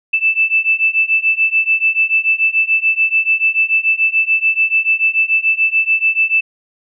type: beating tone pair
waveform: sine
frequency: 2637 / 2643.9 Hz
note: E7 / E7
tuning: 0 / +5 cents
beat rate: 6.9 Hz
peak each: -15 / -14 dBFS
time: 0.13-6.41 s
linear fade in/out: 10 ms
effects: none